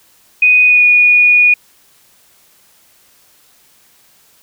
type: tone with pitch glide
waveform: sine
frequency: 2489 to 2455 Hz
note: D#7 to D#7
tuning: 0 to -24 cents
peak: -5 dBFS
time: 0.42-1.54 s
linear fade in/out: 5 ms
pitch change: -24 cents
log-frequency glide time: 0.65-0.84 s
effects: white hiss -50 dBFS RMS until 4.42 s